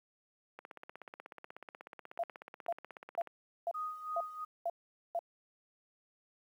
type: click train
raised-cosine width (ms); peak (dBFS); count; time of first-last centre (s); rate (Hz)
0.5; -31; 45; 0.59-3.273; 16.4
type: tone bursts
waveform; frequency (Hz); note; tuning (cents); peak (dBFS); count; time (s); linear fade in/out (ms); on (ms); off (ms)
sine; 682; F5; -41; -31; 7; 2.19-5.191; 2; 43; 450
type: tone with tremolo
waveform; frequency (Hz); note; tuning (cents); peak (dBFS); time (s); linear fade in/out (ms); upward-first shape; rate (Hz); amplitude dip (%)
sine; 1244.5; D#6; 0; -35; 3.74-4.45; 10; sine; 3; 70
effects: high-pass 400 Hz 12 dB/octave + 11-bit